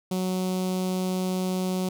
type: tone with notch filter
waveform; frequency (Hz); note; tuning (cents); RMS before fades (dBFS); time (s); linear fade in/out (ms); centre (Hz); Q
sawtooth; 185; F#3; 0; -27; 0.11-1.89; 5; 1700; 0.71
effects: none